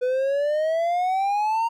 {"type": "exponential sweep", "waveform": "triangle", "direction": "up", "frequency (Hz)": [494.6, 932.3], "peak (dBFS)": -18, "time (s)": [0.01, 1.69], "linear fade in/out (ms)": 20, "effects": []}